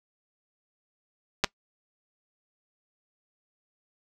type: clicks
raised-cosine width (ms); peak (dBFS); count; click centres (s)
0.2; -5; 2; 1.439 / 1.444
effects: noise-tail reverb RT60 0.1 s tail -21 dB re dry